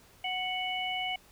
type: harmonic tone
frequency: 740 Hz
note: F#5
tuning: in tune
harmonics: 1 / 3 / 4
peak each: -35 / -35 / -35 dBFS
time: 0.24-1.16 s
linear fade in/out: 5 ms
effects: pink hiss -59 dBFS RMS until 1.31 s